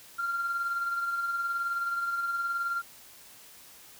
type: tone with tremolo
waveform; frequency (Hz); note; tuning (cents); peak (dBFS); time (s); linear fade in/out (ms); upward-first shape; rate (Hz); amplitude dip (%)
sine; 1385; F6; -15; -25; 0.18-2.82; 20; sine; 19; 45
effects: tanh soft clip ceiling -24 dBFS + white hiss -52 dBFS RMS until 3.99 s